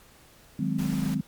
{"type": "chord", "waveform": "sine", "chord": "Ab dominant seventh", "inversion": "second", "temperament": "equal with one note detuned", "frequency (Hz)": [155.56, 185, 207.7, 258.9], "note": ["Eb3", "Gb3", "Ab3", "C4"], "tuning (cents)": [0, 0, 0, -18], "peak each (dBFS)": -30, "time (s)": [0.59, 1.21], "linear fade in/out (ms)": 5}
{"type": "noise", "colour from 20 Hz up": "pink", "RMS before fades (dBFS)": -40, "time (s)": [0.78, 1.15], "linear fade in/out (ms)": 10}
{"effects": ["pink hiss -55 dBFS RMS until 1.27 s", "MP3 96 kbps"]}